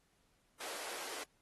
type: high-pass noise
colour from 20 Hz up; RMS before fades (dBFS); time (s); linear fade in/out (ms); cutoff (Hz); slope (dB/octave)
pink; -45; 0.6-1.24; 10; 380; 24
effects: pink hiss -75 dBFS RMS until 1.41 s + AAC 32 kbps